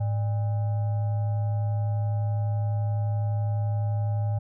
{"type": "tone with frequency modulation", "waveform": "sine", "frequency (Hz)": 105.9, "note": "G#2", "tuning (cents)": 34, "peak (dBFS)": -23, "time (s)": [0, 4.39], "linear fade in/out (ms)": 10, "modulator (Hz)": 700, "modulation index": 0.27, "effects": []}